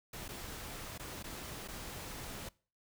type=noise with dropouts; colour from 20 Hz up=pink; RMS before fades=-45 dBFS; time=0.13-2.49 s; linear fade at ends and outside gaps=5 ms; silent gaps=0.281-0.288 / 0.979-0.995 / 1.228-1.24 / 1.678-1.684 s; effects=noise-tail reverb RT60 0.4 s tail -23 dB re dry